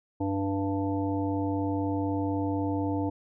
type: harmonic tone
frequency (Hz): 98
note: G2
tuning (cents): 0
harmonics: 1 / 3 / 5 / 7 / 9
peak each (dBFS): -32 / -28 / -36 / -38 / -37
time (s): 0.2-3.1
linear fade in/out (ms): 10
effects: none